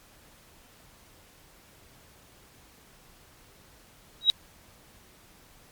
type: tone with exponential growth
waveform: sine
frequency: 3835 Hz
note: A#7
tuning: 48 cents sharp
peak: -11 dBFS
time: 4.21-4.3 s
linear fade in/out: 0 ms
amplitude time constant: 19 ms
effects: pink hiss -56 dBFS RMS until 5.71 s + MP3 96 kbps